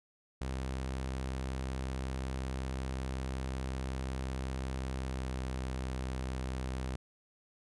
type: tone with pitch glide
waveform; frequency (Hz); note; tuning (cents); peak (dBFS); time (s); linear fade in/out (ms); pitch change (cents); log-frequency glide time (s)
sawtooth; 65.41 to 64.58; C2 to C2; 0 to -22; -31; 0.41-6.96; 5; -22; 5.04-5.28
effects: resampled to 24000 Hz